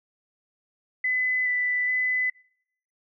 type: tone with pitch steps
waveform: sine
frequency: 2012 / 1987 / 2008 Hz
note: B6 / B6 / B6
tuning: +32 / +10 / +28 cents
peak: -22 dBFS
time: 1.04-2.3 s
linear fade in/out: 5 ms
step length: 420 ms
effects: noise-tail reverb RT60 0.7 s tail -25 dB re dry